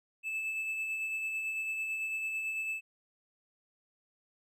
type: tone with tremolo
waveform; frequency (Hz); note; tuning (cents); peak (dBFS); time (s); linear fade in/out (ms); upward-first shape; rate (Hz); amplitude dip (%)
triangle; 2623; E7; -9; -30; 0.23-2.81; 50; sine; 9; 30
effects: none